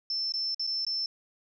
sine tone with dropouts, 5320 Hz, E8, 15 cents sharp, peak -28 dBFS, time 0.1-1.06 s, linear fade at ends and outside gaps 2 ms, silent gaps 0.322-0.338 / 0.546-0.595 / 0.668-0.673 / 0.85-0.866 s, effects none

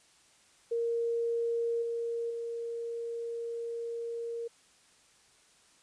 sine tone with level steps, 465.8 Hz, A#4, 1 cent flat, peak -28 / -31 / -34 dBFS, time 0.71-4.48 s, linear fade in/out 10 ms, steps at 1.82 / 2.3 s, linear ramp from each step 5 ms, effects white hiss -63 dBFS RMS until 5.82 s + resampled to 22050 Hz

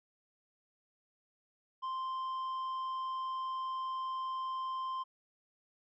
sine tone with tanh clipping, 1045 Hz, C6, 2 cents flat, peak -36 dBFS, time 1.82-5.04 s, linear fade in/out 20 ms, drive 5 dB, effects none

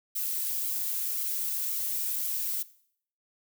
violet noise with flanger, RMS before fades -31 dBFS, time 0.15-2.63 s, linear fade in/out 10 ms, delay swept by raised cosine 1.1 to 3.6 ms, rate 1.9 Hz, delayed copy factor -0.6, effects noise-tail reverb RT60 0.6 s tail -18 dB re dry

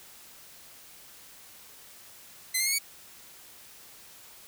10% pulse tone with pitch steps, 2046 / 2111 / 2178 / 2247 Hz, C7 / C7 / C#7 / C#7, -39 / +15 / -31 / +23 cents, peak -16 dBFS, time 2.54-2.788 s, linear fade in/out 10 ms, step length 62 ms, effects white hiss -51 dBFS RMS until 4.47 s

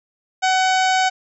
harmonic tone with a mistuned harmonic, 751 Hz, F#5, 26 cents sharp, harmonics 1 / 2 / 3 / 4 / 5 / 6 / 7 / 8 / 9 / 10, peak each -16 / -22 / -26 / -28 / -30 / -32 / -33 / -34 / -35 / -36 dBFS, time 0.42-1.1 s, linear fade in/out 20 ms, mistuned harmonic 8, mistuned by +34 cents, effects none

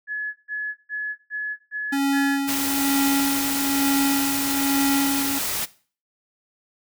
sine tone bursts, 1702 Hz, G#6, 42 cents sharp, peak -24 dBFS, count 6, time 0.07-2.39 s, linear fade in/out 50 ms, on 270 ms, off 140 ms
square tone with tremolo, 277.2 Hz, C#4, in tune, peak -19 dBFS, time 1.92-5.39 s, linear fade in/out 10 ms, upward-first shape sine, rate 1.1 Hz, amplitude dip 55%
white noise, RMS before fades -26 dBFS, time 2.47-5.66 s, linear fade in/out 20 ms
effects noise-tail reverb RT60 0.4 s tail -18 dB re dry

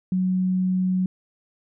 sine tone, 185 Hz, F#3, in tune, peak -19 dBFS, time 0.12-1.06 s, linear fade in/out 2 ms, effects none

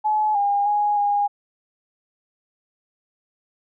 sine tone with pitch steps, 854 / 809 / 829 / 817 Hz, G#5 / G#5 / G#5 / G#5, +48 / -46 / -3 / -29 cents, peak -17 dBFS, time 0.04-1.28 s, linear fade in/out 20 ms, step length 310 ms, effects none

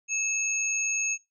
sine tone pair together, 2610 / 6552 Hz, E7 / G#8, -18 / -24 cents, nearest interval octave + major third, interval 1594 cents, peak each -28 dBFS, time 0.08-1.18 s, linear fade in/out 50 ms, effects noise-tail reverb RT60 0.2 s tail -19 dB re dry

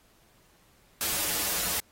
white noise with comb filter, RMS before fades -29 dBFS, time 1.01-1.8 s, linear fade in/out 0 ms, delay 7.8 ms, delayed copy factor -0.95, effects pink hiss -63 dBFS RMS until 1.91 s + AAC 48 kbps

